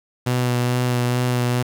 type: tone with vibrato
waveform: sawtooth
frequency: 123.47 Hz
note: B2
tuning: in tune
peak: -14 dBFS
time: 0.26-1.63 s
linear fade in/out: 10 ms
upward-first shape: sine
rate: 2.3 Hz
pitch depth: 18 cents each way
effects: 7-bit